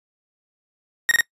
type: tone bursts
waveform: 40% pulse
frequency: 1864.7 Hz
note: A#6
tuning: in tune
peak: -13 dBFS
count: 3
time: 1.09-1.208 s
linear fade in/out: 0 ms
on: 22 ms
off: 26 ms
effects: noise-tail reverb RT60 0.1 s tail -22 dB re dry + resampled to 32000 Hz